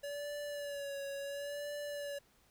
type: tone with vibrato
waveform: square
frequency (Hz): 570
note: C#5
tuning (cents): +48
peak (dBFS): -40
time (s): 0.03-2.19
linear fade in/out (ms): 10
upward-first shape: sine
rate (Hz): 0.72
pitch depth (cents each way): 41
effects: pink hiss -69 dBFS RMS until 2.5 s